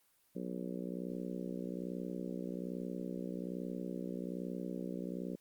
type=harmonic tone; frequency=61.2 Hz; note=B1; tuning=15 cents flat; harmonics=3 / 4 / 5 / 6 / 7 / 8 / 9; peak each=-42 / -44 / -46 / -48 / -49 / -50 / -51 dBFS; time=0.35-5.36 s; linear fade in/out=10 ms; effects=white hiss -72 dBFS RMS until 5.4 s + Opus 32 kbps